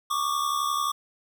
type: tone pair together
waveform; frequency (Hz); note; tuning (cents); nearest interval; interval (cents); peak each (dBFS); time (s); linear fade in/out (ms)
square; 1117.6 / 1189; C#6 / D6; +14 / +21; minor second; 107; -28; 0.1-0.92; 10
effects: none